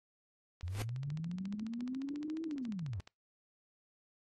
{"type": "click train", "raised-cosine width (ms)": 0.2, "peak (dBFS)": -35, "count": 36, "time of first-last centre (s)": [0.61, 3.075], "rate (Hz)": 14.2}
{"type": "linear two-way sweep", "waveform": "sine", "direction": "up then down", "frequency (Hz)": [82.41, 329.6, 82.41], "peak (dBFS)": -37, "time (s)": [0.63, 3], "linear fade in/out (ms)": 0, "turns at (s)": 2.45}
{"type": "noise with exponential growth", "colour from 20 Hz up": "pink", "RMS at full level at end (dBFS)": -39, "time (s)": [0.64, 0.82], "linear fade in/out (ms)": 0, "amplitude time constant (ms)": 38}
{"effects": ["noise-tail reverb RT60 0.2 s tail -24 dB re dry", "AAC 32 kbps"]}